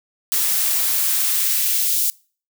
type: noise with high-pass filter sweep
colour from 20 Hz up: blue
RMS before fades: -19 dBFS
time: 0.32-2.1 s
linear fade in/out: 0 ms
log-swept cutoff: 220 to 4200 Hz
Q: 0.85
effects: noise-tail reverb RT60 0.4 s tail -24 dB re dry